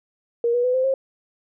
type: tone with pitch steps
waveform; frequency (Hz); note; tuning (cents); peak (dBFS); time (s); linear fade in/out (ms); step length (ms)
sine; 470.6 / 485.8 / 501.5 / 517.7 / 534.4; A#4 / B4 / B4 / C5 / C5; +16 / -29 / +26 / -18 / +36; -17; 0.44-0.94; 2; 100
effects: none